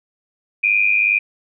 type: tone pair together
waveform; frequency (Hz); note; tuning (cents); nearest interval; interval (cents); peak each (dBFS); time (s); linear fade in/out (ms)
sine; 2381 / 2483; D7 / D#7; +23 / -4; minor second; 73; -16; 0.63-1.19; 10
effects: none